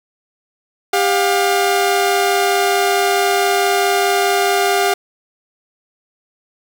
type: tone pair together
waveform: sawtooth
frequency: 397.8 / 711 Hz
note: G4 / F5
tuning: +25 / +31 cents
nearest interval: minor seventh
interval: 1006 cents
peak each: -12 dBFS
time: 0.93-4.94 s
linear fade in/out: 5 ms
effects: none